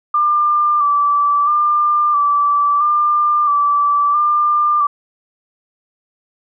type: tone with vibrato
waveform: sine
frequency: 1178 Hz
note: D6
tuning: 5 cents sharp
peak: -11 dBFS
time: 0.14-4.87 s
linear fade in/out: 5 ms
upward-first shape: square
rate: 0.75 Hz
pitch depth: 27 cents each way
effects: none